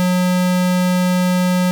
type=tone; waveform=square; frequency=181.2 Hz; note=F#3; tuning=36 cents flat; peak=-14 dBFS; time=0-1.71 s; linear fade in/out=0 ms; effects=none